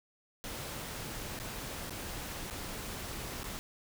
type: noise with dropouts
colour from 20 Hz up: pink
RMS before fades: -41 dBFS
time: 0.44-3.59 s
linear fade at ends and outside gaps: 0 ms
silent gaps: 1.39-1.399 / 1.896-1.906 / 2.5-2.508 / 3.433-3.441 s
effects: none